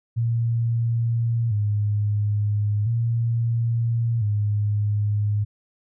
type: tone with vibrato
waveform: sine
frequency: 110 Hz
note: A2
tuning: in tune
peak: -19 dBFS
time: 0.16-5.45 s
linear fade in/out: 20 ms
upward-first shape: square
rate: 0.37 Hz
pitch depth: 95 cents each way
effects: none